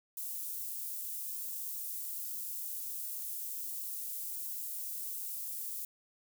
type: high-pass noise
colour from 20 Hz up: white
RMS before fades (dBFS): -40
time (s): 0.17-5.85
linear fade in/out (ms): 2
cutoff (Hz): 11000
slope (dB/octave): 12
effects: none